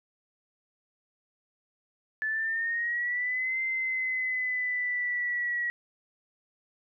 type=exponential two-way sweep; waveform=sine; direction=up then down; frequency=1735 to 2079 to 1916 Hz; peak=-27 dBFS; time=2.22-5.7 s; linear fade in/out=0 ms; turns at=3.61 s; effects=none